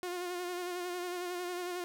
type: tone with vibrato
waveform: sawtooth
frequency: 356.4 Hz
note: F4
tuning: 35 cents sharp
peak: -32 dBFS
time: 0.03-1.84 s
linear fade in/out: 0 ms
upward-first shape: sine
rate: 11 Hz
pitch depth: 35 cents each way
effects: 12-bit